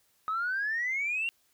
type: exponential sweep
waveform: sine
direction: up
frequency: 1258 to 2794 Hz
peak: -27 dBFS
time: 0.28-1.29 s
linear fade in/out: 0 ms
effects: tanh soft clip ceiling -24 dBFS + white hiss -69 dBFS RMS until 1.53 s